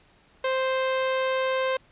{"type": "tone", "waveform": "sawtooth", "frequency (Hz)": 523.3, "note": "C5", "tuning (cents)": 0, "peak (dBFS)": -19, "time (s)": [0.44, 1.77], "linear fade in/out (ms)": 5, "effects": ["pink hiss -59 dBFS RMS until 1.91 s", "resampled to 8000 Hz"]}